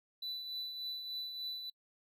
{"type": "tone with tremolo", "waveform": "triangle", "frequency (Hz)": 3981, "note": "B7", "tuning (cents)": 13, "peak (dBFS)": -36, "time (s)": [0.22, 1.7], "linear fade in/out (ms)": 5, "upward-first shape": "triangle", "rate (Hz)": 3.4, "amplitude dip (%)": 50, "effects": ["noise-tail reverb RT60 0.1 s tail -26 dB re dry"]}